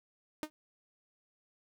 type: tone with exponential decay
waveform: sawtooth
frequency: 306.7 Hz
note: D#4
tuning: 25 cents flat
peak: -27 dBFS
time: 0.43-0.5 s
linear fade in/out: 0 ms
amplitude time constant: 15 ms
effects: none